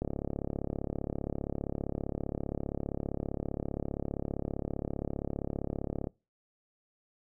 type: click train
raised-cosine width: 2 ms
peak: -20 dBFS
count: 214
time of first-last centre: 0.02-6.071 s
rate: 35.2 Hz
effects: noise-tail reverb RT60 0.3 s tail -25 dB re dry